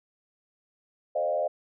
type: tone with frequency modulation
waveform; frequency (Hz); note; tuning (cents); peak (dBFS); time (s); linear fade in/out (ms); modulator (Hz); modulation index
sine; 607; D#5; -43; -24; 1.15-1.48; 10; 81.1; 1.1
effects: none